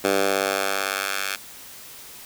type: tone with high-pass filter sweep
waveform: 10% pulse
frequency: 97.9 Hz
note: G2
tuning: 2 cents flat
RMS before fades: -24 dBFS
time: 0.04-1.36 s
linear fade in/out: 5 ms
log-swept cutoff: 380 to 1800 Hz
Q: 0.96
effects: white hiss -42 dBFS RMS until 2.25 s